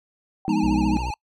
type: tone with exponential decay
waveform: sine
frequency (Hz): 769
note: G5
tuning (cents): -33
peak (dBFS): -30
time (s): 0.45-0.6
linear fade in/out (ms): 2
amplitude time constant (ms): 31
type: chord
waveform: sine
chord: F half-diminished seventh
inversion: none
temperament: equal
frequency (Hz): 174.61 / 207.7 / 246.9 / 311.1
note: F3 / Ab3 / Cb4 / Eb4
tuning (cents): 0 / 0 / 0 / 0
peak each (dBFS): -28 / -23 / -27 / -22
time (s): 0.48-0.97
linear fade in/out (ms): 0
type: tone with vibrato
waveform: square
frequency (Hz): 872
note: A5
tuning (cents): -16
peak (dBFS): -29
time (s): 0.49-1.14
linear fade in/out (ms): 2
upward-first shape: triangle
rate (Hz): 14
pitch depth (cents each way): 140
type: harmonic tone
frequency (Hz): 61.5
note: B1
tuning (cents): -7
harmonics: 1 / 2 / 3 / 4 / 5 / 6 / 7 / 8 / 9 / 10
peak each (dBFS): -27 / -35 / -45 / -46 / -41 / -44 / -53 / -49 / -53 / -52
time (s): 0.63-1.11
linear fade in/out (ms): 5
effects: noise-tail reverb RT60 0.1 s tail -26 dB re dry + low-pass 6000 Hz 12 dB/octave